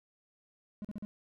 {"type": "tone bursts", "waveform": "triangle", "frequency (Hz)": 208.5, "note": "G#3", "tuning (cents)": 7, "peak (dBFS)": -35, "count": 4, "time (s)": [0.82, 1.05], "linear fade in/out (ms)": 0, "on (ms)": 26, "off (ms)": 42, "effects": []}